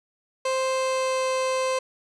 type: tone with pitch glide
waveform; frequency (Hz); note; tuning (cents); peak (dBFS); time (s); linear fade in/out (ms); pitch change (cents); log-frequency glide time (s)
30% pulse; 523.3 to 520.3; C5 to C5; 0 to -10; -20; 0.45-1.79; 5; -10; 0.72-1.27
effects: resampled to 22050 Hz + 9-bit